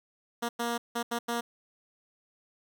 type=tone bursts at uneven times; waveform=10% pulse; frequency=235.9 Hz; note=A#3; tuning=21 cents sharp; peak=-21 dBFS; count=5; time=0.42-0.49 / 0.59-0.78 / 0.95-1.03 / 1.11-1.19 / 1.28-1.41 s; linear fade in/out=10 ms; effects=none